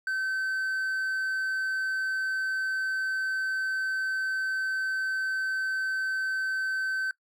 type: tone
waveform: triangle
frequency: 1538 Hz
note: G6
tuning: 33 cents flat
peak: -25 dBFS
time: 0.07-7.11 s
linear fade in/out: 2 ms
effects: noise-tail reverb RT60 0.1 s tail -21 dB re dry